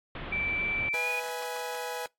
pink low-pass noise, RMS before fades -39 dBFS, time 0.15-0.89 s, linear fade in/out 2 ms, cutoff 3500 Hz, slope 48 dB/octave
sine tone with pitch glide, 2330 to 2466 Hz, D7 to D#7, -14 to -16 cents, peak -28 dBFS, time 0.32-1.2 s, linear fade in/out 5 ms, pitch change +98 cents, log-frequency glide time 0.91-1.09 s
sawtooth chord, E major, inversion second, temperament equal with one note detuned, 493.9 / 643.5 / 830.6 Hz, B4 / E5 / G#5, 0 / -42 / 0 cents, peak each -32 / -38 / -33 dBFS, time 0.94-2.06 s, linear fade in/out 0 ms
effects noise-tail reverb RT60 0.2 s tail -26 dB re dry + AAC 64 kbps

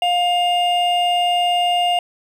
triangle tone pair together, 708.4 / 2818 Hz, F5 / F7, +24 / +15 cents, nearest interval 2 octaves, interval 2391 cents, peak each -14 / -19 dBFS, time 0.02-1.99 s, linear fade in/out 2 ms, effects none

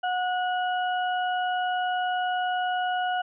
harmonic tone, 730 Hz, F#5, 24 cents flat, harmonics 1 / 2 / 4, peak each -25 / -31 / -37 dBFS, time 0.03-3.22 s, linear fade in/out 10 ms, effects none

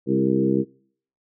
harmonic tone with a mistuned harmonic, 66.4 Hz, C2, 26 cents sharp, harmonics 2 / 3 / 4 / 5 / 6 / 7, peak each -28 / -23 / -25 / -22 / -26 / -27 dBFS, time 0.06-0.65 s, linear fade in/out 50 ms, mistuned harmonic 6, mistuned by -18 cents, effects noise-tail reverb RT60 0.6 s tail -26 dB re dry

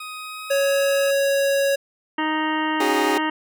20% pulse tone with pitch glide, 1253 to 1277.9 Hz, D#6 to D#6, +12 to +46 cents, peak -27 dBFS, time 0-1.11 s, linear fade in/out 5 ms, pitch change +34 cents, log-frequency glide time 0.15-0.8 s
square tone, 554.4 Hz, C#5, in tune, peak -18 dBFS, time 0.5-1.76 s, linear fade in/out 10 ms
harmonic tone, 311.1 Hz, D#4, in tune, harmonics 1 / 2 / 3 / 4 / 5 / 6 / 7 / 9 / 10, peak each -24 / -35 / -25 / -31 / -34 / -28 / -38 / -33 / -38 dBFS, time 2.18-3.3 s, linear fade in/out 5 ms
25% pulse chord, C# suspended fourth, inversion none, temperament equal with one note detuned, 277.2 / 370 / 410.5 Hz, C#4 / F#4 / G#4, 0 / 0 / -20 cents, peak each -24 / -22 / -19 dBFS, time 2.8-3.18 s, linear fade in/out 5 ms
effects none

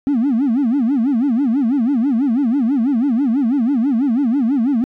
triangle tone with vibrato, 254.1 Hz, B3, 49 cents sharp, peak -10 dBFS, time 0.07-4.84 s, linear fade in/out 0 ms, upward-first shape sine, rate 6.1 Hz, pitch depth 250 cents each way, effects tanh soft clip ceiling -9 dBFS

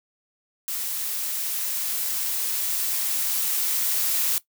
blue noise with level ramp, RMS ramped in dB -29 to -23 dBFS, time 0.68-4.38 s, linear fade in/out 0 ms, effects noise-tail reverb RT60 0.1 s tail -17 dB re dry

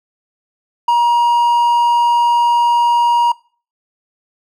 triangle tone, 950 Hz, A#5, 33 cents sharp, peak -7 dBFS, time 0.88-3.32 s, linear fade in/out 5 ms, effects noise-tail reverb RT60 0.4 s tail -22 dB re dry

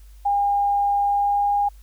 sine tone with pitch glide, 808 to 813.6 Hz, G#5 to G#5, -48 to -36 cents, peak -17 dBFS, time 0.25-1.69 s, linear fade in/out 10 ms, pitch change +12 cents, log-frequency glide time 1.01-1.55 s, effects added 50 Hz sine -42 dBFS peak until 1.82 s + white hiss -59 dBFS RMS until 1.82 s

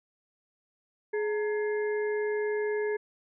harmonic tone with a mistuned harmonic, 421.9 Hz, G#4, 27 cents sharp, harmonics 1 / 2 / 4 / 5, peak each -27 / -42 / -39 / -43 dBFS, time 1.13-2.97 s, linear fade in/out 10 ms, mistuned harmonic 2, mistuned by +140 cents, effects none

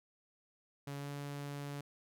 sawtooth tone with pitch glide, 141.3 to 142.94 Hz, C#3 to D3, +34 to -47 cents, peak -37 dBFS, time 0.87-1.81 s, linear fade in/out 5 ms, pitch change +19 cents, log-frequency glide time 0.97-1.09 s, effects none

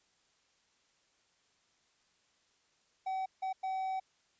triangle tone bursts at uneven times, 760 Hz, F#5, 46 cents sharp, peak -31 dBFS, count 3, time 3.06-3.26 / 3.42-3.53 / 3.63-4 s, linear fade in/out 10 ms, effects white hiss -72 dBFS RMS until 4.39 s + resampled to 16000 Hz

